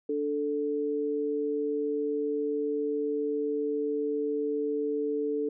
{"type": "tone pair together", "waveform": "sine", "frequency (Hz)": [292.6, 440], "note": ["D4", "A4"], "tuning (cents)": [-6, 0], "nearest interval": "perfect fifth", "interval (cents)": 706, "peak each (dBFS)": [-32, -28], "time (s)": [0.09, 5.49], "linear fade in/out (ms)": 5, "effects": []}